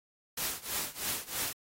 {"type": "noise with tremolo", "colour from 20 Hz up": "white", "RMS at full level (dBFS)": -32, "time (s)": [0.37, 1.53], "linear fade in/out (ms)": 5, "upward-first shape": "triangle", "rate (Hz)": 3.1, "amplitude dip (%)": 95, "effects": ["AAC 48 kbps"]}